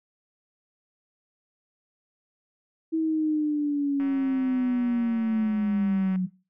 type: linear sweep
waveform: sine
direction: down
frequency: 323.9 to 182 Hz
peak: -22 dBFS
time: 2.92-6.27 s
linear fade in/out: 20 ms
type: click train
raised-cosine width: 0.5 ms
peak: -29 dBFS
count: 409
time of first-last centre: 4-6.159 s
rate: 189 Hz
effects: noise-tail reverb RT60 0.3 s tail -19 dB re dry